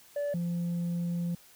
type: tone pair in turn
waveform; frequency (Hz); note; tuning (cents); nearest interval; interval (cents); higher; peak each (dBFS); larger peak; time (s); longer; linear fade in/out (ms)
sine; 578 / 172.64; D5 / F3; -28 / -20; octave + major sixth; 2092; first; -26; neither; 0.16-0.34 / 0.34-1.35; second; 5
effects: tanh soft clip ceiling -28 dBFS + white hiss -57 dBFS RMS until 1.55 s